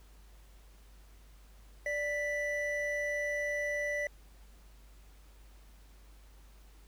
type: tone pair together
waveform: triangle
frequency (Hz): 587.3 / 1975.4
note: D5 / B6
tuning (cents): 0 / 0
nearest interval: octave + major sixth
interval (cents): 2100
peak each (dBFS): -33 / -32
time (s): 1.86-4.07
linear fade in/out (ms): 2
effects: added 50 Hz sine -54 dBFS peak until 6.87 s + pink hiss -64 dBFS RMS until 6.87 s